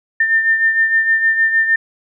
sine beating tone pair, 1800 / 1806.5 Hz, A6 / A6, +39 / +45 cents, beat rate 6.5 Hz, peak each -12 / -20 dBFS, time 0.2-1.76 s, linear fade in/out 5 ms, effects none

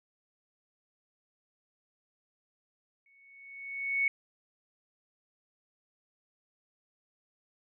sine tone with exponential growth, 2217 Hz, C#7, in tune, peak -23 dBFS, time 3.06-4.08 s, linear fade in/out 2 ms, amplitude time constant 220 ms, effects none

